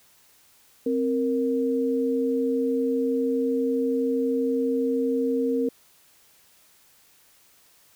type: tone pair together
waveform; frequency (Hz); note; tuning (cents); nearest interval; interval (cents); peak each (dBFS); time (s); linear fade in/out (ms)
sine; 262.7 / 466.2; C4 / A#4; +7 / 0; minor seventh; 993; -24; 0.86-5.69; 5
effects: white hiss -58 dBFS RMS until 7.95 s